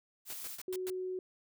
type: noise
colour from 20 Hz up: blue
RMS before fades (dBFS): -44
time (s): 0.25-0.59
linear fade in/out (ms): 50
type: noise bursts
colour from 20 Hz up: white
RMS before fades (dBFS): -44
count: 5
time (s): 0.3-0.9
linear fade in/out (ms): 0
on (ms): 32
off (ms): 110
type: tone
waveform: sine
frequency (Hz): 370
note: F#4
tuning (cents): 0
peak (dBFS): -35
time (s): 0.68-1.19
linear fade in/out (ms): 2
effects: none